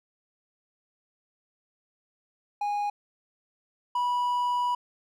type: tone pair in turn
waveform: triangle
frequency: 823 / 978.7 Hz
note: G#5 / B5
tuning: -16 / -16 cents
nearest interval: minor third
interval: 300 cents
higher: second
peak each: -24 / -22 dBFS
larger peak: second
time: 2.61-2.9 / 3.95-4.75 s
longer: second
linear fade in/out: 5 ms
effects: none